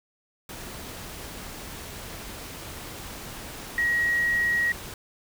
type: tone in noise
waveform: sine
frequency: 1900 Hz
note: A#6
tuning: 33 cents sharp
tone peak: -21 dBFS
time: 3.78-4.72 s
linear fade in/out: 2 ms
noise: pink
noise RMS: -39 dBFS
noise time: 0.49-4.94 s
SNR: +15 dB
effects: none